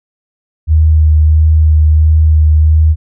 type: tone with vibrato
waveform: sine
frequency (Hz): 77.78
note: D#2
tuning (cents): 0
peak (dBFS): -4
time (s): 0.67-2.96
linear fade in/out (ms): 50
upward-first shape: sine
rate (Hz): 1.5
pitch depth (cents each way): 16
effects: none